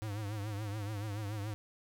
square tone with vibrato, 104.4 Hz, G#2, 10 cents sharp, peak -37 dBFS, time 0.02-1.54 s, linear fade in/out 0 ms, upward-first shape triangle, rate 7 Hz, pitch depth 110 cents each way, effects none

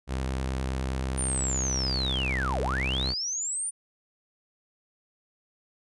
sawtooth tone with vibrato, 65.41 Hz, C2, in tune, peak -24 dBFS, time 0.07-3.15 s, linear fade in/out 50 ms, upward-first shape sine, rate 9.5 Hz, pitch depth 21 cents each way
sine linear two-way sweep, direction down then up, 9397 to 392 to 9397 Hz, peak -28 dBFS, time 1.17-3.71 s, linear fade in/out 20 ms, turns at 2.61 s
effects resampled to 24000 Hz

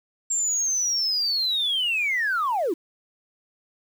sine linear sweep, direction down, 7460 to 292.1 Hz, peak -20 dBFS, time 0.3-2.74 s, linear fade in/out 10 ms, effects tanh soft clip ceiling -18 dBFS + 8-bit

